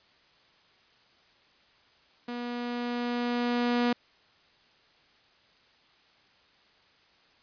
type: tone with level ramp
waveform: sawtooth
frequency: 241.5 Hz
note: B3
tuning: 39 cents flat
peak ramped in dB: -30 to -19 dBFS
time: 2.28-3.93 s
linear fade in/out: 5 ms
effects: white hiss -62 dBFS RMS until 7.42 s + resampled to 11025 Hz